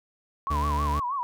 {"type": "tone with vibrato", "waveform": "sine", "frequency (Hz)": 1046.5, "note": "C6", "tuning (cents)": 0, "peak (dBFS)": -26, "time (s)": [0.47, 1.23], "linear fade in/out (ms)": 0, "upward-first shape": "sine", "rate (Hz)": 6.3, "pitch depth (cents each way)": 150}
{"type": "tone", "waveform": "40% pulse", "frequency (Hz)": 73.42, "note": "D2", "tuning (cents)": 0, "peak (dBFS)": -25, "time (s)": [0.5, 1], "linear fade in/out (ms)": 10}
{"effects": []}